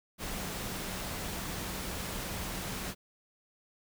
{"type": "tone in noise", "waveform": "sine", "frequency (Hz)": 187.2, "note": "F#3", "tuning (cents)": 20, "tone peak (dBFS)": -46, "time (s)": [0.18, 2.95], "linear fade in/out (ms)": 50, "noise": "pink", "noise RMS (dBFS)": -38, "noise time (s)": [0.18, 2.95], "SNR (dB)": -11, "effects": []}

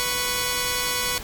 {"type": "tone pair together", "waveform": "5% pulse", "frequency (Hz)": [493.9, 1108.7], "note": ["B4", "C#6"], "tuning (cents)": [0, 0], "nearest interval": "octave + major second", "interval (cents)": 1400, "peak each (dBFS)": -14, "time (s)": [0, 1.18], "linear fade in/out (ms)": 0, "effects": ["pink hiss -37 dBFS RMS until 1.23 s"]}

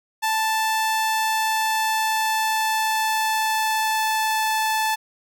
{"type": "tone with pitch glide", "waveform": "sawtooth", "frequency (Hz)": [880, 874.4], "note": ["A5", "A5"], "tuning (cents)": [0, -11], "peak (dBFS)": -16, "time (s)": [0.22, 4.96], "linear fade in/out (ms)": 20, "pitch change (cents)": -11, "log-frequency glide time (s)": [0.74, 4.45], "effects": []}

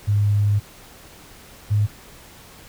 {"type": "tone pair in turn", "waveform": "sine", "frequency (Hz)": [102.9, 104.16], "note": ["G#2", "G#2"], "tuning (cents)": [-16, 6], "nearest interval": "unison", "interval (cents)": 22, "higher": "second", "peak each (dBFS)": -15, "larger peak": "neither", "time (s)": [[0.07, 0.6], [1.7, 1.87]], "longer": "first", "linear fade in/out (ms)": 20, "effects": ["pink hiss -45 dBFS RMS until 2.68 s"]}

